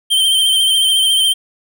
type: tone with vibrato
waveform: square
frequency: 3130 Hz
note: G7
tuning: 3 cents flat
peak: -11 dBFS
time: 0.1-1.34 s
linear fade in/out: 20 ms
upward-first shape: sine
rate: 14 Hz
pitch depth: 34 cents each way
effects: none